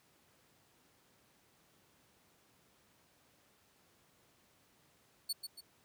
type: tone with echo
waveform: sawtooth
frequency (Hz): 4435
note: C#8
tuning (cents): 0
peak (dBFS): -31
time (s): 5.29-5.33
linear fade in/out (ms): 10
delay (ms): 140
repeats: 2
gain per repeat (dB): -7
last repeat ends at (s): 5.61
effects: pink hiss -69 dBFS RMS until 5.84 s + high-pass 100 Hz 12 dB/octave